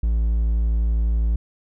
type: tone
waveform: triangle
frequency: 56 Hz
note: A1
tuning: 31 cents sharp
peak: -15 dBFS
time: 0.03-1.36 s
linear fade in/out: 5 ms
effects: none